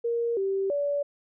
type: tone with pitch steps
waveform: sine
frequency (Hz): 468.3 / 388.9 / 574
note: A#4 / G4 / D5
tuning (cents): +8 / -14 / -40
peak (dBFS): -24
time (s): 0.04-1.03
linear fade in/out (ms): 10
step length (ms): 330
effects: none